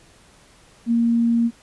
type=tone; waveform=sine; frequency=233.1 Hz; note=A#3; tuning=in tune; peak=-15 dBFS; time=0.86-1.51 s; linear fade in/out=50 ms; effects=pink hiss -52 dBFS RMS until 1.62 s + resampled to 24000 Hz